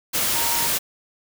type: tone in noise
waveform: sine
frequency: 932.3 Hz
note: A#5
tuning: in tune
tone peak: -28 dBFS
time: 0.34-0.68 s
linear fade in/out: 20 ms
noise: white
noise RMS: -22 dBFS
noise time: 0.13-0.79 s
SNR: -9 dB
effects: none